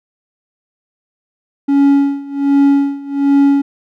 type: tone with tremolo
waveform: triangle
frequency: 280 Hz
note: C#4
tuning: 18 cents sharp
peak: -4 dBFS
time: 1.68-3.62 s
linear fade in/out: 10 ms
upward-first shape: sine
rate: 1.3 Hz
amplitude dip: 90%
effects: none